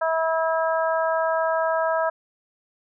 harmonic tone, 324.2 Hz, E4, 29 cents flat, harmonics 2 / 3 / 4 / 5, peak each -22 / -26 / -28 / -30 dBFS, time 0.01-2.1 s, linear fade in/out 10 ms, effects none

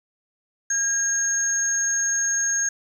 sine tone pair together, 1628 / 6504 Hz, G#6 / G#8, -35 / -37 cents, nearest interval 2 octaves, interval 2398 cents, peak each -26 / -21 dBFS, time 0.7-2.69 s, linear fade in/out 5 ms, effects 8-bit

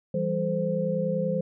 sine tone cluster, 166.6 / 196.8 / 437.3 / 518 Hz, E3 / G3 / A4 / C5, +19 / +7 / -11 / -17 cents, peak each -29 / -30 / -36 / -27 dBFS, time 0.14-1.41 s, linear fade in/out 5 ms, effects none

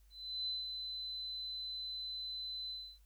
sine tone with ADSR envelope, 4030 Hz, B7, 34 cents sharp, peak -35 dBFS, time 0.1-2.99 s, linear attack 370 ms, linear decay 180 ms, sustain -5 dB, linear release 290 ms, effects added 50 Hz sine -61 dBFS peak until 3.05 s + white hiss -75 dBFS RMS until 3.05 s

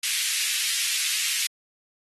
pink high-pass noise, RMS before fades -26 dBFS, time 0.03-1.47 s, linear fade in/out 5 ms, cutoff 2200 Hz, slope 24 dB/octave, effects AAC 32 kbps

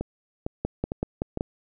two click trains, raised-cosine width 2 ms, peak -15 / -12 dBFS, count 4 / 5, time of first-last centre 0.01-1.374 / 0.65-1.409 s, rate 2.2 / 5.27 Hz, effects none

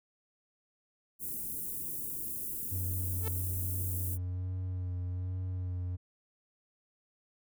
white band-stop noise, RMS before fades -38 dBFS, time 1.19-4.18 s, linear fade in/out 50 ms, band 350 to 10000 Hz, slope 24 dB/octave
triangle tone with vibrato, 91.1 Hz, F#2, 26 cents flat, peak -31 dBFS, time 2.71-5.97 s, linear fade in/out 20 ms, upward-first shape sine, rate 1.2 Hz, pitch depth 23 cents each way
sawtooth tone with exponential growth, 442.2 Hz, A4, 9 cents sharp, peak -31 dBFS, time 3.18-3.28 s, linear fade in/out 0 ms, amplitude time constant 21 ms
effects none

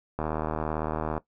click train, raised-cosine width 1 ms, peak -15 dBFS, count 78, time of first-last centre 0.19-1.178 s, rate 77.9 Hz, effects noise-tail reverb RT60 0.1 s tail -17 dB re dry

